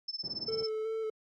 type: tone with tremolo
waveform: sine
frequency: 5274 Hz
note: E8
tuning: in tune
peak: -32 dBFS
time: 0.08-0.69 s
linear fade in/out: 5 ms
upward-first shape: sine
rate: 18 Hz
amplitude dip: 95%
type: low-pass noise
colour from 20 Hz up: pink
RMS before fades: -44 dBFS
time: 0.23-0.64 s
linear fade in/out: 10 ms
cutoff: 430 Hz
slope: 12 dB/octave
type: tone with vibrato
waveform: triangle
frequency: 440 Hz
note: A4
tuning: in tune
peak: -30 dBFS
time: 0.48-1.1 s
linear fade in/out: 5 ms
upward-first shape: square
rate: 2.7 Hz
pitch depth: 17 cents each way
effects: high-pass 150 Hz 12 dB/octave